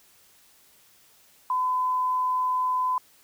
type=tone; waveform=sine; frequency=1012 Hz; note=B5; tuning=42 cents sharp; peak=-22 dBFS; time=1.5-2.98 s; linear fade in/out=2 ms; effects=white hiss -58 dBFS RMS until 3.23 s